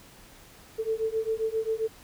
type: beating tone pair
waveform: sine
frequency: 440 / 447.5 Hz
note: A4 / A4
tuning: 0 / +29 cents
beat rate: 7.5 Hz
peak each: -29 dBFS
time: 0.78-1.88 s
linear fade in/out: 20 ms
effects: pink hiss -52 dBFS RMS until 2.03 s